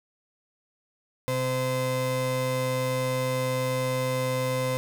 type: tone pair together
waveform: 35% pulse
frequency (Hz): 128.75 / 515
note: C3 / C5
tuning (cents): -28 / -28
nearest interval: 2 octaves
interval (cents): 2400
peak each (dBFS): -27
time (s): 1.28-4.77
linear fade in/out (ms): 0
effects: none